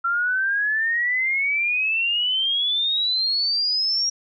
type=exponential sweep; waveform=sine; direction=up; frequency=1359 to 5660 Hz; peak=-19 dBFS; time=0.04-4.1 s; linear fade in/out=10 ms; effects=none